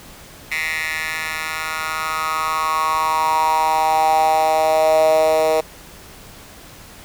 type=tone with high-pass filter sweep; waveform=10% pulse; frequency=157.8 Hz; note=D#3; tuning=25 cents sharp; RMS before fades=-18 dBFS; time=0.51-5.61 s; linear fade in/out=10 ms; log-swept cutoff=2000 to 540 Hz; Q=6.3; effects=pink hiss -41 dBFS RMS until 7.04 s